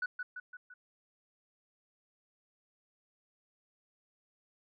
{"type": "tone with echo", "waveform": "sine", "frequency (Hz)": 1480, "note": "F#6", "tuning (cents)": 0, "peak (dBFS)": -30, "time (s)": [0.02, 0.06], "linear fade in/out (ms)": 5, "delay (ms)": 170, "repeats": 4, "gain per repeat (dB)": -5, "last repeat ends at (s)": 0.74, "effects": ["tanh soft clip ceiling -29 dBFS"]}